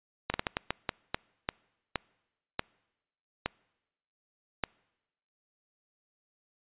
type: slowing click train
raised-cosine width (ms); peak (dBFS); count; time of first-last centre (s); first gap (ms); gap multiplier
0.3; -12; 13; 0.3-4.637; 40; 1.36
effects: noise-tail reverb RT60 1.0 s tail -26 dB re dry + resampled to 8000 Hz